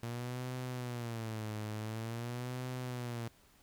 sawtooth tone with vibrato, 116.54 Hz, A#2, in tune, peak -34 dBFS, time 0.03-3.28 s, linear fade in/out 0 ms, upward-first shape sine, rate 0.47 Hz, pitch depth 150 cents each way, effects pink hiss -65 dBFS RMS until 3.62 s

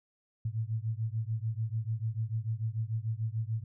sine beating tone pair, 108.5 / 115.3 Hz, A2 / A#2, -24 / -19 cents, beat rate 6.8 Hz, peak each -33 / -34 dBFS, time 0.45-3.64 s, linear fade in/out 5 ms, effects none

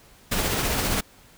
pink noise with tremolo, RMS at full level -23 dBFS, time 0.31-1.01 s, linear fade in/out 10 ms, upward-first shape triangle, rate 15 Hz, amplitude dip 35%, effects pink hiss -53 dBFS RMS until 1.37 s

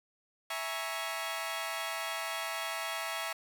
15% pulse chord, A# half-diminished seventh, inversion second, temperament equal with one note detuned, 659.3 / 830.6 / 943.7 / 1108.7 Hz, E5 / G#5 / A#5 / C#6, 0 / 0 / +21 / 0 cents, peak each -32 / -35 / -36 / -34 dBFS, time 0.5-3.33 s, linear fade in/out 5 ms, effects none

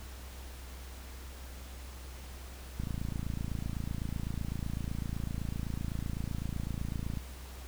click train, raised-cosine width 5 ms, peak -23 dBFS, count 123, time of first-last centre 2.8-7.173 s, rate 27.9 Hz, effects added 64 Hz sine -44 dBFS peak until 7.67 s + pink hiss -51 dBFS RMS until 7.67 s

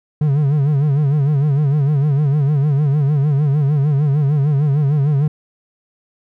triangle tone with vibrato, 144.1 Hz, D3, 33 cents flat, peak -10 dBFS, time 0.21-5.28 s, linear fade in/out 5 ms, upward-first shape sine, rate 6.6 Hz, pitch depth 110 cents each way, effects none

